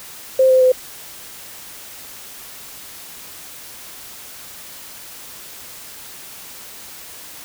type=tone with pitch steps; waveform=sine; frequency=523.3 / 517 / 510.8 Hz; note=C5 / C5 / C5; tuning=0 / -21 / -42 cents; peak=-9 dBFS; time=0.39-0.72 s; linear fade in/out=5 ms; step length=110 ms; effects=white hiss -37 dBFS RMS until 7.44 s